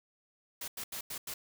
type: noise bursts at uneven times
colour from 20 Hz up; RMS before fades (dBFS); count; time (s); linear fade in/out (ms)
white; -40; 5; 0.61-0.68 / 0.77-0.84 / 0.92-1.01 / 1.1-1.18 / 1.27-1.34; 5
effects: none